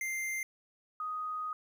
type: tone pair in turn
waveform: square / sine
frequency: 2093 / 1247.8 Hz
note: C7 / D#6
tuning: 0 / +5 cents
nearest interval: major sixth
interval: 895 cents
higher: first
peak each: -34 / -34 dBFS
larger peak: neither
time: 0.01-0.43 / 1-1.53 s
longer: second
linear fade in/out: 2 ms
effects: 12-bit